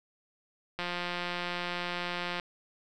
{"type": "click train", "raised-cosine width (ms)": 0.3, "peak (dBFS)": -18, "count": 284, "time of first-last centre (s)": [0.79, 2.398], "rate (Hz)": 176, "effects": []}